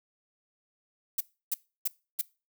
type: noise bursts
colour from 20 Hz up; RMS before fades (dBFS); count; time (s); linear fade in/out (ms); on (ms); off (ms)
violet; -28; 4; 1.18-2.214; 5; 26; 310
effects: noise-tail reverb RT60 0.3 s tail -22 dB re dry